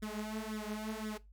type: tone with flanger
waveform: sawtooth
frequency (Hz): 215.3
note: A3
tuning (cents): -37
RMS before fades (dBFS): -40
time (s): 0.02-1.18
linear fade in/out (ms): 10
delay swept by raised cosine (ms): 0.55 to 6.05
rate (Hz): 1.9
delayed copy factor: +0.9
effects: noise-tail reverb RT60 0.2 s tail -18 dB re dry + added 50 Hz sine -55 dBFS peak until 1.32 s